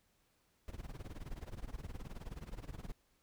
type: noise with tremolo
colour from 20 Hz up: brown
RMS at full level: -42 dBFS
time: 0.68-2.92 s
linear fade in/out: 0 ms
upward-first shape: sine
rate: 19 Hz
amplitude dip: 90%
effects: pink hiss -75 dBFS RMS until 3.22 s